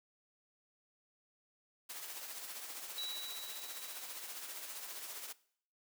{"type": "noise with tremolo", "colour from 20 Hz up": "white", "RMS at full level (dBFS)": -44, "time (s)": [1.89, 5.33], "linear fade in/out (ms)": 10, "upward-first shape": "triangle", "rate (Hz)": 15, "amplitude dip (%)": 50}
{"type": "tone with exponential decay", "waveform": "sine", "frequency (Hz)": 3912, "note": "B7", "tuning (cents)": -17, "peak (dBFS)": -38, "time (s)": [2.98, 5.01], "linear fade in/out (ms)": 1, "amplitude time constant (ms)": 440}
{"effects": ["noise-tail reverb RT60 0.6 s tail -20 dB re dry", "high-pass 400 Hz 12 dB/octave"]}